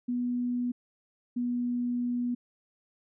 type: tone pair in turn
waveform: sine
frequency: 244.9 / 243.5 Hz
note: B3 / B3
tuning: -14 / -24 cents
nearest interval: unison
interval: 10 cents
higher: first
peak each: -27 dBFS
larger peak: neither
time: 0.08-0.72 / 1.36-2.35 s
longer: second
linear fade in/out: 10 ms
effects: none